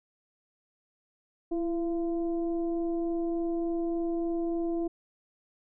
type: tone with frequency modulation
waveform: sine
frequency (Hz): 335.3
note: E4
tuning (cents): +30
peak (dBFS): -27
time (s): 1.51-4.88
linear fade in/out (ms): 10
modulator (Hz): 347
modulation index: 0.54
effects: none